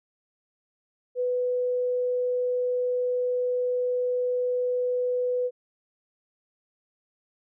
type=tone; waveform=sine; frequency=496.6 Hz; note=B4; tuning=9 cents sharp; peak=-23 dBFS; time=1.15-5.51 s; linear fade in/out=50 ms; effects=none